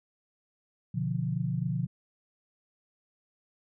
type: chord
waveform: sine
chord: B diminished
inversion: none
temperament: equal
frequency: 123.47 / 146.83 / 174.61 Hz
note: B2 / D3 / F3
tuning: 0 / 0 / 0 cents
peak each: -32 dBFS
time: 0.94-1.87 s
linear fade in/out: 10 ms
effects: none